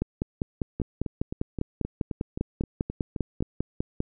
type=two click trains; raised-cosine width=3 ms; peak=-13 / -18 dBFS; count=21 / 11; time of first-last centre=0.02-4.004 / 0.8-3.425 s; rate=5.02 / 3.81 Hz; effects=none